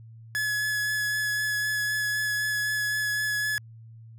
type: tone with vibrato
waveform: 45% pulse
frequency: 1700 Hz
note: G#6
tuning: 40 cents sharp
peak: -25 dBFS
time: 0.35-3.58 s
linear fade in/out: 0 ms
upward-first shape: sine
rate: 3.9 Hz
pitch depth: 12 cents each way
effects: added 113 Hz sine -44 dBFS peak until 4.18 s